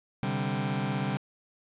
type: chord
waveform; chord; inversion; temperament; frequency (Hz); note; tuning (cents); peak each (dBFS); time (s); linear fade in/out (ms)
sawtooth; C suspended second; none; just; 130.81 / 147.16 / 196.22; C3 / D3 / G3; 0 / +4 / +2; -28 / -29 / -27; 0.23-1.17; 0
effects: resampled to 8000 Hz + 9-bit